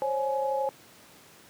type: tone cluster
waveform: sine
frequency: 535 / 567 / 841 Hz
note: C5 / C#5 / G#5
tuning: +38 / +39 / +22 cents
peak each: -28 / -36 / -29 dBFS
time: 0.02-0.69 s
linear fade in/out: 0 ms
effects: pink hiss -53 dBFS RMS until 1.49 s + high-pass 150 Hz 12 dB/octave